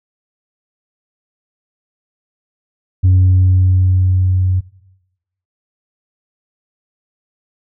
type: tone with level ramp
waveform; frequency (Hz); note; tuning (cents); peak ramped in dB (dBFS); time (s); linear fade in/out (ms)
sine; 92.5; F#2; 0; -4 to -11; 3.03-4.61; 20
effects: noise-tail reverb RT60 0.9 s tail -19 dB re dry + tanh soft clip ceiling -5 dBFS